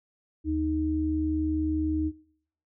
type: tone pair together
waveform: sine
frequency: 77.78 / 311.1 Hz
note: D#2 / D#4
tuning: 0 / 0 cents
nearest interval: 2 octaves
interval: 2400 cents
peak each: -30 / -26 dBFS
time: 0.44-2.12 s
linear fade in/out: 50 ms
effects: noise-tail reverb RT60 0.7 s tail -22 dB re dry